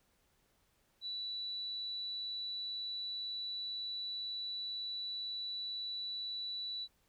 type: tone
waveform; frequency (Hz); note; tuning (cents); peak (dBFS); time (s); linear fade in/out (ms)
sine; 3951; B7; 0; -38; 1.01-6.88; 50
effects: pink hiss -74 dBFS RMS until 7.08 s